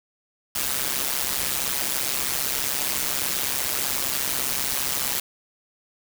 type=noise with amplitude modulation; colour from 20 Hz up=white; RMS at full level=-22 dBFS; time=0.55-5.2 s; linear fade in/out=5 ms; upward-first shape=sine; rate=135 Hz; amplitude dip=85%; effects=none